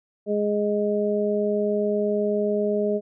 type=harmonic tone; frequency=207.7 Hz; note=G#3; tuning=in tune; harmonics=1 / 2 / 3; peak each=-26 / -23 / -26 dBFS; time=0.26-3.01 s; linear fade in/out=50 ms; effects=none